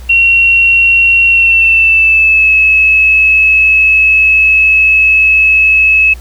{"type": "tone with pitch glide", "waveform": "sine", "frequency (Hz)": [2735, 2587], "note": ["F7", "E7"], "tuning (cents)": [-37, -33], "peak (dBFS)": -4, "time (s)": [0.09, 6.14], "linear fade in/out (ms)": 10, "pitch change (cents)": -96, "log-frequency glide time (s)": [1.28, 2.52], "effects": ["added 60 Hz sine -25 dBFS peak until 6.2 s", "pink hiss -39 dBFS RMS until 6.2 s"]}